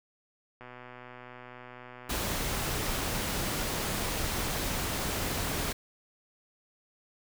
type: click train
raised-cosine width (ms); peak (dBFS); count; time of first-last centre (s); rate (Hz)
0.5; -31; 307; 0.61-3.078; 124
type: noise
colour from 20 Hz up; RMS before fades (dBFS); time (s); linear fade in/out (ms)
pink; -32; 2.09-5.73; 10
effects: none